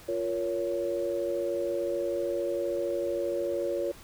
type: chord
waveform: sine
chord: Bb minor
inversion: second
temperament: just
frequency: 349.6 / 466.2 / 559.4 Hz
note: F4 / Bb4 / Db5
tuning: +2 / 0 / +16 cents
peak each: -32 / -34 / -30 dBFS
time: 0.08-3.92 s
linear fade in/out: 10 ms
effects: pink hiss -51 dBFS RMS until 4.03 s